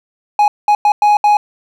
triangle tone bursts at uneven times, 833 Hz, G#5, 5 cents sharp, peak -5 dBFS, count 5, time 0.39-0.48 / 0.68-0.75 / 0.85-0.92 / 1.02-1.17 / 1.24-1.37 s, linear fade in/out 2 ms, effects none

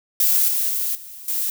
violet noise with level steps, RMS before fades -17 / -21 / -23 / -38 / -23 dBFS, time 0.2-1.5 s, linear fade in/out 2 ms, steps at 0.48 / 0.69 / 0.95 / 1.28 s, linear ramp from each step 2 ms, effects none

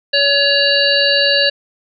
harmonic tone, 564 Hz, C#5, 30 cents sharp, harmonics 1 / 3 / 5 / 7 / 8, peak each -17 / -17 / -17 / -17 / -17 dBFS, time 0.13-1.5 s, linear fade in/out 10 ms, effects none

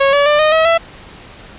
sawtooth tone with pitch steps, 550 / 571.4 / 593.6 / 616.6 / 640.6 / 665.5 Hz, C#5 / D5 / D5 / D#5 / E5 / E5, -14 / -48 / +18 / -16 / -50 / +16 cents, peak -5 dBFS, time 0-0.78 s, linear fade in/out 10 ms, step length 130 ms, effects pink hiss -37 dBFS RMS until 1.58 s + resampled to 8000 Hz

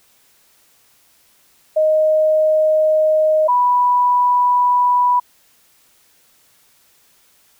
sine tone pair in turn, 622.3 / 983.9 Hz, D#5 / B5, 0 / -7 cents, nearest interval minor sixth, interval 793 cents, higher second, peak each -11 dBFS, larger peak neither, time 1.76-3.48 / 3.48-5.2 s, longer neither, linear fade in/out 10 ms, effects white hiss -55 dBFS RMS until 7.59 s

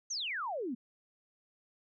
sine exponential sweep, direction down, 6645 to 221.8 Hz, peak -34 dBFS, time 0.1-0.75 s, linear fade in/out 10 ms, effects none

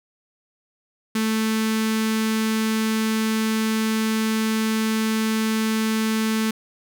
sawtooth tone with notch filter, 220 Hz, A3, in tune, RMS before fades -22 dBFS, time 1.15-6.51 s, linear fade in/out 5 ms, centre 640 Hz, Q 0.79, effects none

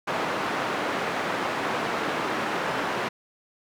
white band-pass noise, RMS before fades -28 dBFS, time 0.07-3.09 s, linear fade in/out 10 ms, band 190 to 1400 Hz, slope 12 dB/octave, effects none

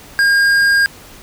triangle tone with tanh clipping, 1616 Hz, G#6, 48 cents flat, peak -11 dBFS, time 0.19-0.86 s, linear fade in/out 0 ms, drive 15 dB, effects pink hiss -39 dBFS RMS until 1.22 s

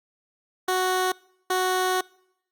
15% pulse tone bursts at uneven times, 370 Hz, F#4, in tune, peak -15 dBFS, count 2, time 0.68-1.12 / 1.5-2.01 s, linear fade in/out 5 ms, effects noise-tail reverb RT60 0.8 s tail -25 dB re dry + Opus 48 kbps

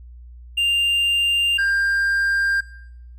triangle tone pair in turn, 2794 / 1595.3 Hz, F7 / G6, 0 / +30 cents, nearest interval minor seventh, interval 970 cents, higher first, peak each -15 dBFS, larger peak neither, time 0.57-1.58 / 1.58-2.61 s, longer second, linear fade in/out 10 ms, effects noise-tail reverb RT60 0.8 s tail -19 dB re dry + added 60 Hz sine -38 dBFS peak until 3.18 s

